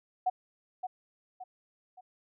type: tone with echo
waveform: sine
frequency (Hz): 740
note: F#5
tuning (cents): 0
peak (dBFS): -24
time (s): 0.26-0.3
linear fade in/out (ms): 10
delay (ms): 570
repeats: 3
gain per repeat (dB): -8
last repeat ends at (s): 2.01
effects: none